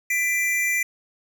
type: tone pair together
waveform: square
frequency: 1999 / 2362 Hz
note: B6 / D7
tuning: +20 / +9 cents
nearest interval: minor third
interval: 289 cents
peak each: -24 dBFS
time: 0.1-0.83 s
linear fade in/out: 5 ms
effects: none